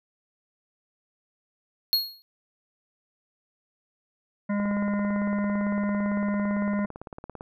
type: tone with exponential decay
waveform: square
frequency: 4303 Hz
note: C8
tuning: 48 cents sharp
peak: -17 dBFS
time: 1.93-2.22 s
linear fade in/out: 0 ms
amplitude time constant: 62 ms
type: harmonic tone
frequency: 204 Hz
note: G#3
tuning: 31 cents flat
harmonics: 1 / 3 / 5 / 7 / 9 / 10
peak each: -24 / -34 / -38 / -41 / -43 / -44 dBFS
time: 4.49-6.86 s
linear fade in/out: 10 ms
type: click train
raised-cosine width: 1 ms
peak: -24 dBFS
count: 51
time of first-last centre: 4.6-7.409 s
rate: 17.8 Hz
effects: none